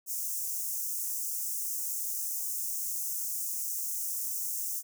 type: high-pass noise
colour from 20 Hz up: white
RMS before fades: -34 dBFS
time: 0.06-4.83 s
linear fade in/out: 50 ms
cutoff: 5900 Hz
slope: 48 dB/octave
effects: none